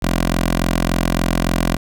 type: tone with notch filter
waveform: 10% pulse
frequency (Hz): 43.52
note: F1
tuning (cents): -5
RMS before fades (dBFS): -18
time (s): 0.02-1.77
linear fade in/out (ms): 10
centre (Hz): 99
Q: 0.95
effects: none